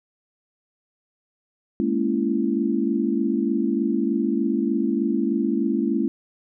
sine chord, A# half-diminished seventh, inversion third, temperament just, 209.8 / 233.1 / 279.7 / 335.6 Hz, G#3 / A#3 / C#4 / E4, +18 / 0 / +16 / +31 cents, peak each -25 dBFS, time 1.8-6.08 s, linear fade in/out 0 ms, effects none

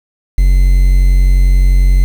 triangle tone with quantisation, 45.71 Hz, F#1, 20 cents flat, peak -3 dBFS, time 0.38-2.04 s, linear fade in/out 0 ms, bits 5, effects none

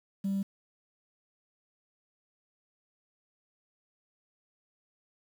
sine tone, 196 Hz, G3, in tune, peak -26 dBFS, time 0.24-0.43 s, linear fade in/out 10 ms, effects tanh soft clip ceiling -26 dBFS + 9-bit

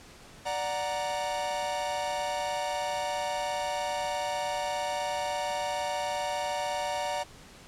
45% pulse chord, D augmented, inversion none, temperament equal, 587.3 / 740 / 932.3 Hz, D5 / F#5 / A#5, 0 / 0 / 0 cents, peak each -34 dBFS, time 0.45-7.24 s, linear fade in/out 20 ms, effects pink hiss -51 dBFS RMS until 7.67 s + low-pass 9000 Hz 12 dB/octave

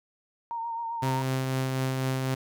sine tone with vibrato, 924 Hz, A#5, 16 cents flat, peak -30 dBFS, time 0.51-1.22 s, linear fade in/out 0 ms, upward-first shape sine, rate 7.6 Hz, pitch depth 30 cents each way
sawtooth tone with tremolo, 131.4 Hz, C3, 8 cents sharp, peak -21 dBFS, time 1.02-2.35 s, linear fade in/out 10 ms, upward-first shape triangle, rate 4 Hz, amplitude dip 30%
effects none

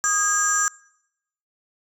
sine tone cluster, 1241 / 1623 / 5930 / 7090 / 7530 Hz, D#6 / G#6 / F#8 / A8 / A#8, -5 / -40 / +3 / +12 / +16 cents, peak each -24 dBFS, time 0.04-0.68 s, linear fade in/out 0 ms, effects noise-tail reverb RT60 0.8 s tail -24 dB re dry + tanh soft clip ceiling -11 dBFS

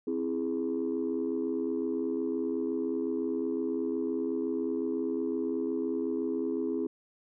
sine chord, C augmented, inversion none, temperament equal, 261.6 / 329.6 / 415.3 Hz, C4 / E4 / G#4, 0 / 0 / 0 cents, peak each -32 dBFS, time 0.07-6.87 s, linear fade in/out 5 ms, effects tanh soft clip ceiling -22 dBFS

